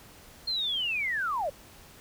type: linear sweep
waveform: sine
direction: down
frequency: 4258 to 523 Hz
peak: -27 dBFS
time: 0.47-1.5 s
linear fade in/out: 10 ms
effects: pink hiss -52 dBFS RMS until 2 s